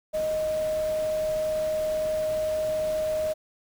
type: tone in noise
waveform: sine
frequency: 622.3 Hz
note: D#5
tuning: in tune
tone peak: -24 dBFS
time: 0.13-3.34 s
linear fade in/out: 20 ms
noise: pink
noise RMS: -41 dBFS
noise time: 0.13-3.34 s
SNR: +14 dB
effects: none